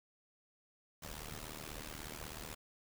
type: noise with amplitude modulation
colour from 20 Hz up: pink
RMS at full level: -43 dBFS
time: 1.02-2.55 s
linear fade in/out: 10 ms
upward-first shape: sine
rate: 76.4 Hz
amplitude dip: 90%
effects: none